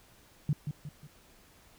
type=tone with echo; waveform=sine; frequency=147.8 Hz; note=D3; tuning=11 cents sharp; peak=-24 dBFS; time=0.49-0.53 s; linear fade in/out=2 ms; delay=180 ms; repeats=3; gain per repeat=-7 dB; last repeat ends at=1.07 s; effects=pink hiss -60 dBFS RMS until 1.78 s